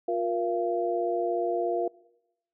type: tone cluster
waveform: sine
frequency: 354.7 / 471.7 / 683 Hz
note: F4 / A#4 / F5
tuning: +27 / +20 / -39 cents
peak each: -29 / -30 / -29 dBFS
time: 0.08-1.88 s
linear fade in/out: 5 ms
effects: noise-tail reverb RT60 0.9 s tail -22 dB re dry